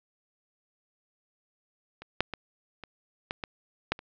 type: clicks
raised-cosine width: 0.3 ms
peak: -27 / -7 / -18 / -25 / -15 / -17 / -9 / -27 dBFS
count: 8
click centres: 2.02 / 2.206 / 2.337 / 2.837 / 3.309 / 3.438 / 3.92 / 3.991 s
effects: low-pass 5000 Hz 12 dB/octave